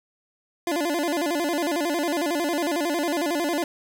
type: tone with vibrato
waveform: 25% pulse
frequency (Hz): 316.8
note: D#4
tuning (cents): +31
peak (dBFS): -19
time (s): 0.67-3.64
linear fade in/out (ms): 2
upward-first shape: square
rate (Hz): 11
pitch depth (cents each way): 150
effects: none